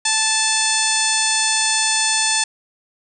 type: harmonic tone with a mistuned harmonic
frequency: 877 Hz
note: A5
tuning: 6 cents flat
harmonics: 1 / 2 / 3 / 4 / 5 / 6 / 7 / 8 / 9 / 10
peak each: -25 / -25 / -25 / -25 / -25 / -25 / -25 / -25 / -25 / -25 dBFS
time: 0.05-2.44 s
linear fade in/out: 5 ms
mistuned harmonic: 9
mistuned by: +69 cents
effects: none